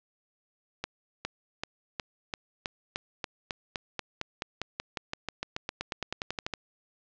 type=accelerating click train; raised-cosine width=0.2 ms; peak=-14 dBFS; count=30; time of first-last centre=0.84-6.537 s; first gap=410 ms; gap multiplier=0.94; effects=low-pass 5000 Hz 12 dB/octave